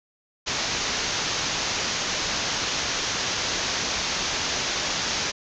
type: low-pass noise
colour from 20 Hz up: white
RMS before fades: -27 dBFS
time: 0.46-5.32 s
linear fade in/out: 20 ms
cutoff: 6700 Hz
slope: 96 dB/octave
effects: none